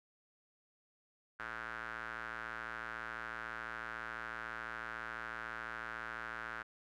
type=tone with band-pass filter; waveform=square; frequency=57 Hz; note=A#1; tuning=38 cents flat; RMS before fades=-44 dBFS; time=1.39-6.63 s; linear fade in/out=10 ms; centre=1500 Hz; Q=4.7; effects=none